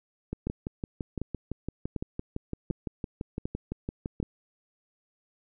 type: two click trains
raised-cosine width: 3 ms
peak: -19 / -18 dBFS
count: 24 / 6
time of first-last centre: 0.33-4.228 / 0.47-4.201 s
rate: 5.9 / 1.34 Hz
effects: none